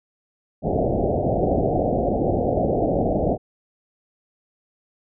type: low-pass noise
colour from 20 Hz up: white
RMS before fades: -21 dBFS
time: 0.62-3.38 s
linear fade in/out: 50 ms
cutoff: 750 Hz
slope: 96 dB/octave
effects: none